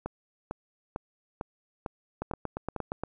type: two click trains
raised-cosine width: 1 ms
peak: -18 / -19 dBFS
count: 8 / 7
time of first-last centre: 2.22-3.036 / 0.06-2.763 s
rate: 8.58 / 2.22 Hz
effects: none